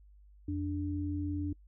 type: tone pair together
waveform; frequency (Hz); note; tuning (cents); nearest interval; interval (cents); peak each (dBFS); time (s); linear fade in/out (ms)
sine; 87.31 / 293.4; F2 / D4; 0 / -2; octave + major sixth; 2098; -35 / -34; 0.48-1.53; 5
effects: noise-tail reverb RT60 0.1 s tail -26 dB re dry + added 50 Hz sine -55 dBFS peak until 1.67 s